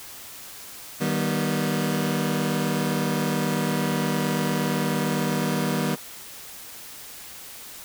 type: chord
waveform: sawtooth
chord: Eb augmented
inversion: none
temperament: just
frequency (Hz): 155.56 / 194.45 / 243.1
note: Eb3 / G3 / B3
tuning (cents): 0 / -14 / -27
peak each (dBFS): -23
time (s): 1-5.96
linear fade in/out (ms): 20
effects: white hiss -41 dBFS RMS until 7.84 s